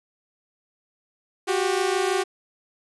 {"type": "tone pair together", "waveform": "sawtooth", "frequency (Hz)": [365.2, 391.4], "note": ["F#4", "G4"], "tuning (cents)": [-23, -3], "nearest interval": "minor second", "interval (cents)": 120, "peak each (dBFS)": -20, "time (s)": [1.47, 2.24], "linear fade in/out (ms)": 20, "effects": ["resampled to 24000 Hz", "8-bit"]}